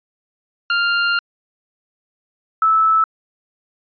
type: tone pair in turn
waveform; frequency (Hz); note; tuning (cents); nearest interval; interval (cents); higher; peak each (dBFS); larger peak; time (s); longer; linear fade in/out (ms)
sawtooth / sine; 1396.9 / 1309.3; F6 / E6; 0 / -12; minor second; 112; first; -11; neither; 0.7-1.19 / 2.62-3.04; first; 2
effects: resampled to 11025 Hz